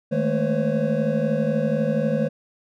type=tone cluster; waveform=triangle; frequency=156.4 / 213.6 / 225.9 / 506 / 550 Hz; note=D#3 / G#3 / A3 / B4 / C#5; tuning=+9 / +49 / +46 / +42 / -14 cents; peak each=-24 dBFS; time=0.11-2.29 s; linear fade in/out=20 ms; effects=none